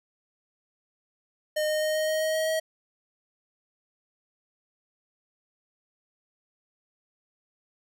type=tone with pitch steps; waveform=square; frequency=612 / 615.5 / 619.1 / 622.7 / 626.3 / 629.9 / 633.6 / 637.3 Hz; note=D#5 / D#5 / D#5 / D#5 / D#5 / D#5 / D#5 / D#5; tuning=-29 / -19 / -9 / +1 / +11 / +21 / +31 / +41 cents; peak=-25 dBFS; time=1.56-2.6 s; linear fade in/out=10 ms; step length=130 ms; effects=none